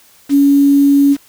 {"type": "tone with quantisation", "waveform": "sine", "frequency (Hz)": 281.3, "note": "C#4", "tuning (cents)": 26, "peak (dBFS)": -6, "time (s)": [0.29, 1.17], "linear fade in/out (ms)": 50, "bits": 5, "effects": ["white hiss -47 dBFS RMS until 1.28 s"]}